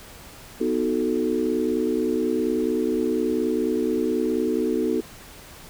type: chord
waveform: sine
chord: B dominant seventh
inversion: none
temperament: equal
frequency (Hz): 246.9 / 311.1 / 370 / 440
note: B3 / D#4 / F#4 / A4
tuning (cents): 0 / 0 / 0 / 0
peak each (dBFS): -26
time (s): 0.6-5.01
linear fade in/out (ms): 10
effects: pink hiss -44 dBFS RMS until 5.69 s